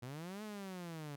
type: linear two-way sweep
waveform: sawtooth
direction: up then down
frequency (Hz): 116.54 to 216.9 to 139.9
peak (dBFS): -40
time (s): 0.02-1.16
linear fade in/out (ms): 10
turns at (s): 0.43
effects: none